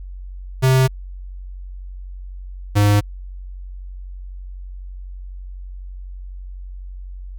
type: tone pair in turn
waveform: square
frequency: 130.81 / 102.87 Hz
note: C3 / G#2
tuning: 0 / -16 cents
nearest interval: major third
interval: 416 cents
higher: first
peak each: -12 dBFS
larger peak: neither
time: 0.62-0.88 / 2.75-3.01 s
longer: neither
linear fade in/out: 20 ms
effects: added 46 Hz sine -30 dBFS peak until 7.38 s